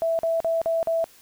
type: tone bursts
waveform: sine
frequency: 659.3 Hz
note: E5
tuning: in tune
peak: -20 dBFS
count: 5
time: 0.02-1.042 s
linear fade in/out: 0 ms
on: 170 ms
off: 43 ms
effects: white hiss -53 dBFS RMS until 1.21 s